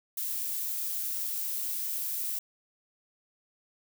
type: noise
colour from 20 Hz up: violet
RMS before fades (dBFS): -33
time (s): 0.17-2.39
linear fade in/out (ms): 5
effects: none